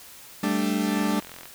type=chord; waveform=40% pulse; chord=G suspended second; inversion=none; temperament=equal; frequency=196 / 220 / 293.7 Hz; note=G3 / A3 / D4; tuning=0 / 0 / 0 cents; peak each=-26 dBFS; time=0.43-1.2 s; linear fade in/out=5 ms
type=click train; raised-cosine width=0.3 ms; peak=-25 dBFS; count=22; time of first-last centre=0.97-1.456 s; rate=43.2 Hz
effects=white hiss -46 dBFS RMS until 1.54 s